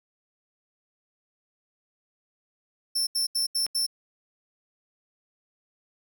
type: tone bursts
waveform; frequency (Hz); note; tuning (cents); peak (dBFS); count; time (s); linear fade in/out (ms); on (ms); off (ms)
sawtooth; 5370; E8; +31; -21; 5; 2.95-3.866; 10; 120; 79
type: click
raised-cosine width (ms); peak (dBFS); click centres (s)
0.3; -23; 3.665
effects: none